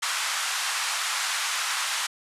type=band-pass noise; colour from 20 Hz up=pink; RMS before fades=-28 dBFS; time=0.02-2.07 s; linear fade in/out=10 ms; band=1000 to 9800 Hz; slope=24 dB/octave; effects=resampled to 32000 Hz